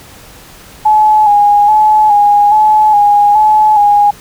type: tone with vibrato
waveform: sine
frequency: 839 Hz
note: G#5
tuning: 17 cents sharp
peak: -4 dBFS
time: 0.85-4.11 s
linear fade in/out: 10 ms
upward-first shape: square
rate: 1.2 Hz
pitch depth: 34 cents each way
effects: pink hiss -36 dBFS RMS until 4.2 s